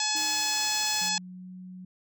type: harmonic tone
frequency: 854 Hz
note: G#5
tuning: 48 cents sharp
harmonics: 1 / 2 / 3 / 4 / 5 / 6 / 7 / 8 / 9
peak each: -34 / -37 / -35 / -35 / -33 / -32 / -34 / -37 / -34 dBFS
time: 0-1.18 s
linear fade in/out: 2 ms
type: tone with exponential decay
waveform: triangle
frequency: 310.4 Hz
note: D#4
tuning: 4 cents flat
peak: -38 dBFS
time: 0.15-1.4 s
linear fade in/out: 1 ms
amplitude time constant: 270 ms
type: noise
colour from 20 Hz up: white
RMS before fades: -41 dBFS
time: 0.16-1.09 s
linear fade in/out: 5 ms
type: tone with pitch glide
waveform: sine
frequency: 181.5 to 183.72 Hz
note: F#3 to F#3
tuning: -33 to -12 cents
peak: -40 dBFS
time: 1.01-1.85 s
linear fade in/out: 5 ms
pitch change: +21 cents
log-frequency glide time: 1.14-1.51 s
effects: none